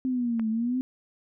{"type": "exponential two-way sweep", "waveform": "sine", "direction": "down then up", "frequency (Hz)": [261.6, 217.7, 261.6], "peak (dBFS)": -24, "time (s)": [0.05, 0.81], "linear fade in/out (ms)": 0, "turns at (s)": 0.49}
{"type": "click", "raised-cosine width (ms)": 0.5, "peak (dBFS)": -25, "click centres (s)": 0.396}
{"effects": []}